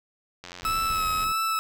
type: click train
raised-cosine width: 0.2 ms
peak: -22 dBFS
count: 72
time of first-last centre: 0.44-1.24 s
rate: 88.7 Hz
type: noise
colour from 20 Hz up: brown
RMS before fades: -38 dBFS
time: 0.63-1.32 s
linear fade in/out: 0 ms
type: tone with vibrato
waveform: 40% pulse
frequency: 1300 Hz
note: E6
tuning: 24 cents flat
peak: -23 dBFS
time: 0.65-1.59 s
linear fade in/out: 0 ms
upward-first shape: sine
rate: 1.6 Hz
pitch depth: 27 cents each way
effects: none